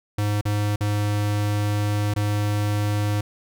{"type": "tone with dropouts", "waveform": "square", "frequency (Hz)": 103.83, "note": "G#2", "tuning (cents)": 0, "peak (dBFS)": -21, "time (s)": [0.18, 3.21], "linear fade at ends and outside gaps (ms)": 5, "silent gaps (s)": [[0.412, 0.453], [0.76, 0.807], [2.139, 2.161]], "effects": []}